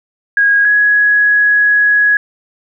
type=tone pair in turn; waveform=sine; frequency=1642 / 1672.6 Hz; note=G#6 / G#6; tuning=-20 / +12 cents; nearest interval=unison; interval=32 cents; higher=second; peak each=-7 dBFS; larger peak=neither; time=0.37-0.65 / 0.65-2.17 s; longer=second; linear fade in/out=2 ms; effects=none